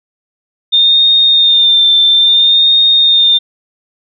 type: tone with vibrato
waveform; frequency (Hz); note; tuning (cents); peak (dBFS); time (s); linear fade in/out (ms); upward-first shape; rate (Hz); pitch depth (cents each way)
sine; 3625; A#7; -49; -5; 0.72-3.39; 20; sine; 0.59; 32
effects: none